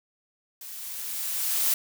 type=noise with level ramp; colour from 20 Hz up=blue; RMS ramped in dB=-41 to -23 dBFS; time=0.61-1.74 s; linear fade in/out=2 ms; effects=none